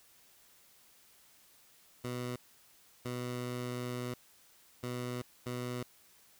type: tone bursts at uneven times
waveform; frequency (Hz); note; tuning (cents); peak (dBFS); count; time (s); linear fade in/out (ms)
15% pulse; 123.47; B2; 0; -30; 4; 2.04-2.36 / 3.05-4.14 / 4.83-5.22 / 5.46-5.83; 5
effects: white hiss -63 dBFS RMS until 6.39 s